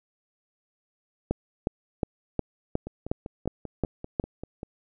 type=two click trains; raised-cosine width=2 ms; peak=-22 / -11 dBFS; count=10 / 9; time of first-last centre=2.87-4.631 / 1.31-4.198 s; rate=5.11 / 2.77 Hz; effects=none